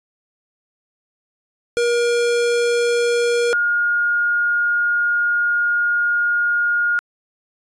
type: tone pair in turn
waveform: square / sine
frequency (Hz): 475.7 / 1425.5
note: A#4 / F6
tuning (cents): +35 / +35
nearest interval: octave + perfect fifth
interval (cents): 1900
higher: second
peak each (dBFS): -16 / -15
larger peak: second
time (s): 1.77-3.53 / 3.53-6.99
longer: second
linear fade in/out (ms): 0
effects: resampled to 22050 Hz